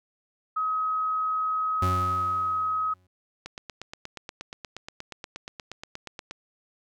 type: tone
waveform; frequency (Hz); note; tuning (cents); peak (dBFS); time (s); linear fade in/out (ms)
sine; 1270; D#6; +35; -24; 0.56-2.94; 10
type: tone with exponential decay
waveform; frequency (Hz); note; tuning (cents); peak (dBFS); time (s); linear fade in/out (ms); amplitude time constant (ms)
40% pulse; 91.5; F#2; -19; -22; 1.82-3.07; 5; 270
type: click train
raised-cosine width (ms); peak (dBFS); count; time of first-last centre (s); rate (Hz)
0.2; -20; 25; 3.46-6.31; 8.42
effects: none